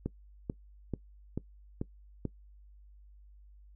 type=click train; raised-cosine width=3 ms; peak=-20 dBFS; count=6; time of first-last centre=0.06-2.253 s; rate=2.28 Hz; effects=noise-tail reverb RT60 0.1 s tail -20 dB re dry + added 50 Hz sine -53 dBFS peak until 3.75 s